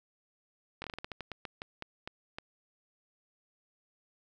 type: slowing click train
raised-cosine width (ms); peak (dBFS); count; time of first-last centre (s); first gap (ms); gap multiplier
0.3; -23; 15; 0.82-2.385; 21; 1.23
effects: none